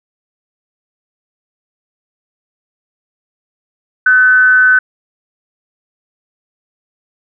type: tone with frequency modulation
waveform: sine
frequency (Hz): 1510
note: F#6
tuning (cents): +35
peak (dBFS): -5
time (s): 4.06-4.79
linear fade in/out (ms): 5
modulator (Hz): 233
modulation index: 0.3
effects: none